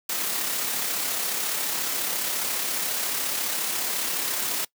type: noise with amplitude modulation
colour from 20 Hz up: white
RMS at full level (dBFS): -26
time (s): 0.09-4.65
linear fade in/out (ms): 5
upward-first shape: sine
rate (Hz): 34.4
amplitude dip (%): 30
effects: noise-tail reverb RT60 0.1 s tail -22 dB re dry + high-pass 200 Hz 12 dB/octave